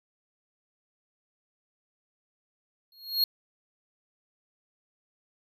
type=tone with exponential growth; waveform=square; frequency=4284 Hz; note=C8; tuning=40 cents sharp; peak=-19 dBFS; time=2.92-3.24 s; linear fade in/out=2 ms; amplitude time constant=68 ms; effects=none